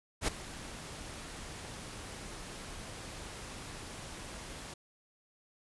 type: noise with ADSR envelope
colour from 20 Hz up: pink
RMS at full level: -29 dBFS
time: 0.21-4.74 s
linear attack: 69 ms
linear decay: 9 ms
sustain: -16 dB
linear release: 6 ms
effects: resampled to 24000 Hz